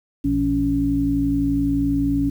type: harmonic tone with a mistuned harmonic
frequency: 56 Hz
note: A1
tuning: 31 cents sharp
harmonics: 1 / 2 / 3 / 5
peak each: -26 / -29 / -29 / -18 dBFS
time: 0.24-2.3 s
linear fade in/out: 10 ms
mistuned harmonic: 2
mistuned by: +66 cents
effects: 8-bit